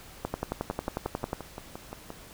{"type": "two click trains", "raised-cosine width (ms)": 1, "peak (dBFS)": [-15, -23], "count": [13, 9], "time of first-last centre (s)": [[0.25, 1.331], [0.71, 2.104]], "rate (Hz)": [11.1, 5.74], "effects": ["pink hiss -49 dBFS RMS until 2.33 s"]}